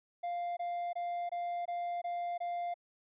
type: tone bursts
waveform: triangle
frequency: 698.5 Hz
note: F5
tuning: in tune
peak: -32 dBFS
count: 7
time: 0.23-2.742 s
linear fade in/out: 10 ms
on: 340 ms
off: 22 ms
effects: resampled to 8000 Hz